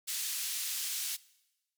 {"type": "band-pass noise", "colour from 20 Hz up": "white", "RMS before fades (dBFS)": -36, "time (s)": [0.07, 1.17], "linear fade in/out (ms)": 20, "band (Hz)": [2700, 13000], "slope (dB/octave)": 12, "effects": ["noise-tail reverb RT60 1.0 s tail -21 dB re dry"]}